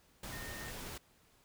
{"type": "tone in noise", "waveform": "sine", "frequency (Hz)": 1834, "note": "A#6", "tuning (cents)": -29, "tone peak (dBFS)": -48, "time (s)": [0.32, 0.71], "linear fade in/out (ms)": 5, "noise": "pink", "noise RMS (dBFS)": -45, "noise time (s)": [0.23, 0.98], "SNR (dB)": -6, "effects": ["pink hiss -68 dBFS RMS until 1.44 s"]}